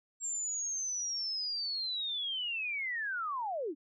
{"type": "linear sweep", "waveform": "sine", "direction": "down", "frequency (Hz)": [7480, 261.6], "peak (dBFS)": -33, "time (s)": [0.2, 3.75], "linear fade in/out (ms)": 50, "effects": []}